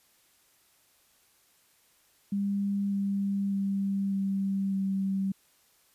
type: tone with pitch steps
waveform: sine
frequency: 200 / 198.39 / 196.79 / 195.21 / 193.63 Hz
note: G3 / G3 / G3 / G3 / G3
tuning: +35 / +21 / +7 / -7 / -21 cents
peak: -26 dBFS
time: 2.32-5.32 s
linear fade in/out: 5 ms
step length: 600 ms
effects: white hiss -65 dBFS RMS until 5.94 s + resampled to 32000 Hz

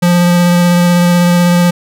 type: tone with vibrato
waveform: square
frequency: 175.3 Hz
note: F3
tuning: 7 cents sharp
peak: -7 dBFS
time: 0.02-1.71 s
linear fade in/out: 10 ms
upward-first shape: sine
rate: 16 Hz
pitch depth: 11 cents each way
effects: none

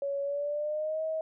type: tone with pitch glide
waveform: sine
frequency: 560 to 635.9 Hz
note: C#5 to D#5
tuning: +18 to +38 cents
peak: -29 dBFS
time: 0.02-1.21 s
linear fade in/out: 2 ms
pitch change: +220 cents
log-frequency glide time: 0.22-1.03 s
effects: none

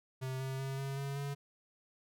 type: tone with pitch steps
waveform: square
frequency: 130.81 / 132.79 / 134.8 / 136.84 / 138.91 / 141.01 Hz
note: C3 / C3 / C#3 / C#3 / C#3 / C#3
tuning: 0 / +26 / -48 / -22 / +4 / +30 cents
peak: -37 dBFS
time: 0.21-1.35 s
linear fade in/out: 20 ms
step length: 190 ms
effects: none

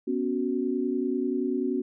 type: chord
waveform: sine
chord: B suspended second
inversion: none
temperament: equal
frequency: 246.9 / 277.2 / 370 Hz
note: B3 / C#4 / F#4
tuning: 0 / 0 / 0 cents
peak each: -29 dBFS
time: 0.07-1.82 s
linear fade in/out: 10 ms
effects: none

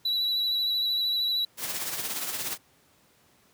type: tone with vibrato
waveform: triangle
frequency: 3930 Hz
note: B7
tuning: 9 cents flat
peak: -23 dBFS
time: 0.05-1.45 s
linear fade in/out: 5 ms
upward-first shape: sine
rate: 13 Hz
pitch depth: 21 cents each way
type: noise with tremolo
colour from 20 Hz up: white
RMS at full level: -30 dBFS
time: 1.57-2.58 s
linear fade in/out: 50 ms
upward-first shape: triangle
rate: 17 Hz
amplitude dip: 55%
effects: pink hiss -62 dBFS RMS until 3.53 s + high-pass 100 Hz 12 dB/octave

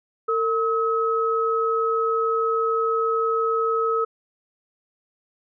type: tone pair together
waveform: sine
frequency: 453.3 / 1282.1 Hz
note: A#4 / E6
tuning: -48 / -48 cents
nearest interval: octave + tritone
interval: 1800 cents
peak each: -22 dBFS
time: 0.28-4.05 s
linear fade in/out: 10 ms
effects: none

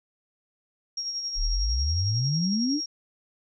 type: tone with tremolo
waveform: sine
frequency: 5588 Hz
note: F8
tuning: in tune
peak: -27 dBFS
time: 0.97-2.86 s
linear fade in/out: 5 ms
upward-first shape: sine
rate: 11 Hz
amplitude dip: 45%
type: exponential sweep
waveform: sine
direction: up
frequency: 32.96 to 317.5 Hz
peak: -23 dBFS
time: 1.35-2.81 s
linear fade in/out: 50 ms
effects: none

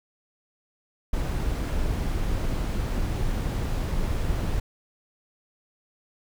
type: noise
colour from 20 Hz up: brown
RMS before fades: -26 dBFS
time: 1.13-4.6 s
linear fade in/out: 5 ms
effects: none

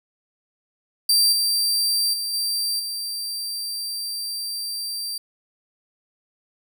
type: tone with level steps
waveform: sawtooth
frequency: 4698 Hz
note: D8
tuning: in tune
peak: -12 / -16 / -22 / -19 / -24 dBFS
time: 1.09-5.18 s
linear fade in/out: 5 ms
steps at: 1.32 / 2.13 / 2.33 / 2.79 s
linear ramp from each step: 10 ms
effects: none

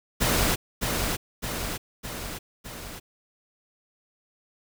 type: noise with echo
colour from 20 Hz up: pink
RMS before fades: -23 dBFS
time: 0.2-0.56 s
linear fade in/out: 20 ms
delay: 610 ms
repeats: 4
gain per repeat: -4 dB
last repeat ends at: 3 s
effects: none

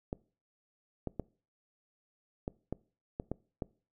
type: clicks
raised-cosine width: 2 ms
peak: -21 dBFS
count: 8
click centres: 0.129 / 1.073 / 1.197 / 2.479 / 2.726 / 3.199 / 3.316 / 3.622 s
effects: noise-tail reverb RT60 0.4 s tail -23 dB re dry

